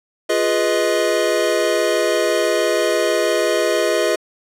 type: chord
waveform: square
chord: F half-diminished seventh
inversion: none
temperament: equal with one note detuned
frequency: 349.2 / 415.3 / 493.9 / 627.7 Hz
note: F4 / Ab4 / Cb5 / Eb5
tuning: 0 / 0 / 0 / +15 cents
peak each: -23 / -22 / -23 / -20 dBFS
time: 0.29-4.16 s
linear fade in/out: 10 ms
effects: low-pass 11000 Hz 12 dB/octave